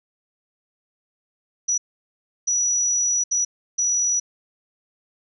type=tone bursts at uneven times; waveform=sine; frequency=5870 Hz; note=F#8; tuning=15 cents flat; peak=-18 dBFS; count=4; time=1.68-1.78 / 2.47-3.24 / 3.31-3.45 / 3.78-4.2 s; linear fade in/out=10 ms; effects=none